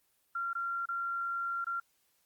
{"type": "tone with dropouts", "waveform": "sine", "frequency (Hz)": 1378, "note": "F6", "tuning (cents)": -24, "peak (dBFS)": -32, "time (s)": [0.35, 1.8], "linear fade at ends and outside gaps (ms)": 5, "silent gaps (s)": [[0.532, 0.551], [0.857, 0.887], [1.645, 1.667]], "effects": ["white hiss -73 dBFS RMS until 2.25 s", "Opus 24 kbps"]}